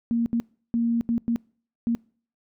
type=tone bursts at uneven times; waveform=sine; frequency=233.1 Hz; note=A#3; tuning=in tune; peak=-20 dBFS; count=6; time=0.11-0.26 / 0.33-0.4 / 0.74-1.01 / 1.09-1.18 / 1.28-1.36 / 1.87-1.95 s; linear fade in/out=0 ms; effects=noise-tail reverb RT60 0.5 s tail -26 dB re dry